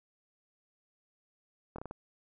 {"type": "slowing click train", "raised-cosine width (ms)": 1, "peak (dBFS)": -27, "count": 5, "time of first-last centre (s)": [1.76, 1.911], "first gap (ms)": 24, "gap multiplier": 1.31, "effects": []}